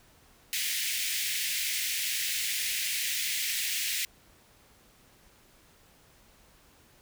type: high-pass noise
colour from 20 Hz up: pink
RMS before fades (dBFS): -31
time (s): 0.53-4.05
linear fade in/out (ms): 0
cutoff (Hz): 1900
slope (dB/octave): 48
effects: pink hiss -60 dBFS RMS until 7.01 s